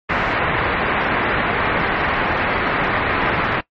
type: low-pass noise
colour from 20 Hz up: white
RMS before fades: -19 dBFS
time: 0.09-3.61 s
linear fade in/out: 10 ms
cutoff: 2100 Hz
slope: 24 dB/octave
effects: noise-tail reverb RT60 0.1 s tail -19 dB re dry + MP3 32 kbps